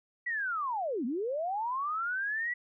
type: linear two-way sweep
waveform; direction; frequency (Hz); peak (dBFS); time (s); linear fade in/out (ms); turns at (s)
sine; down then up; 1970 to 220 to 1970; -30; 0.26-2.54; 10; 1.05
effects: none